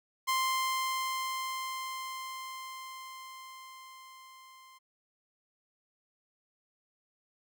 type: tone with level ramp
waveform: sawtooth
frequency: 1046.5 Hz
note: C6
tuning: in tune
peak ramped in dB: -23 to -50 dBFS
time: 0.27-4.79 s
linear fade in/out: 20 ms
effects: none